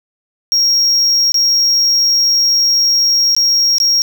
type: tone with dropouts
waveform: triangle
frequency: 5588 Hz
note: F8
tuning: in tune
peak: -8 dBFS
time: 0.52-4.02 s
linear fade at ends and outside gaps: 0 ms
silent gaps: 1.32-1.343 / 3.35-3.365 / 3.783-3.801 s
effects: none